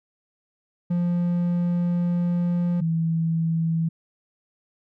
triangle / sine tone pair in turn, 174.61 / 163.8 Hz, F3 / E3, 0 / -11 cents, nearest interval minor second, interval 111 cents, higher first, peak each -18 / -20 dBFS, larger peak first, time 0.9-2.81 / 2.81-3.89 s, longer first, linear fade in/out 10 ms, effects none

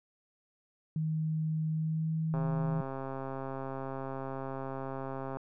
sine tone with pitch glide, 157.4 to 159.78 Hz, D#3 to D#3, +20 to +46 cents, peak -29 dBFS, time 0.96-2.81 s, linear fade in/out 2 ms, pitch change +26 cents, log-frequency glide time 1.7-2.11 s
click train, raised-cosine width 1 ms, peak -25 dBFS, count 407, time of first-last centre 2.34-5.37 s, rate 134 Hz
effects none

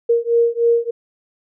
sine beating tone pair, 466.2 / 469.5 Hz, A#4 / A#4, 0 / +12 cents, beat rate 3.3 Hz, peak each -16 dBFS, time 0.09-0.91 s, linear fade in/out 10 ms, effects none

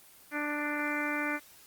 harmonic tone, 295.3 Hz, D4, 10 cents sharp, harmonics 1 / 2 / 3 / 4 / 5 / 6 / 7 / 8, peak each -35 / -40 / -41 / -40 / -36 / -39 / -37 / -39 dBFS, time 0.31-1.4 s, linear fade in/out 50 ms, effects white hiss -56 dBFS RMS until 1.66 s + Opus 24 kbps

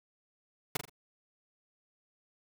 pink noise with echo, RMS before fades -31 dBFS, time 0.75-0.77 s, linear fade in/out 5 ms, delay 42 ms, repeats 3, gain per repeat -8 dB, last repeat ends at 0.896 s, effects none

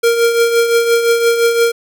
square tone with tremolo, 466.2 Hz, A#4, in tune, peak -8 dBFS, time 0.03-1.72 s, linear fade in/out 10 ms, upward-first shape triangle, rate 5.8 Hz, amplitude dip 60%, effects none

